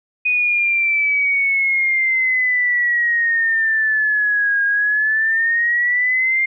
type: exponential two-way sweep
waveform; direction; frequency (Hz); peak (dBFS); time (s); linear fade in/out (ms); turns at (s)
sine; down then up; 2489 to 1626 to 2116; -14; 0.25-6.46; 10; 4.64
effects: none